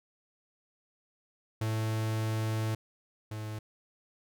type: tone pair in turn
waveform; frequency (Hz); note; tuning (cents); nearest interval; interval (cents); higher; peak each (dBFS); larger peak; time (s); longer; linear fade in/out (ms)
45% pulse; 110 / 107.8; A2 / A2; 0 / -35; unison; 35; first; -29 / -36; first; 1.61-2.75 / 3.31-3.59; first; 5
effects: none